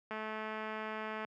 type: click train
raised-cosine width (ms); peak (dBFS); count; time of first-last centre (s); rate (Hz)
0.5; -26; 248; 0.11-1.248; 217
effects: high-pass 150 Hz 12 dB/octave